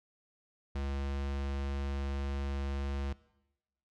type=tone; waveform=square; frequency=69.3 Hz; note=C#2; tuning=in tune; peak=-34 dBFS; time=0.75-3.13 s; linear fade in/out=5 ms; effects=noise-tail reverb RT60 0.9 s tail -19 dB re dry + low-pass 5000 Hz 12 dB/octave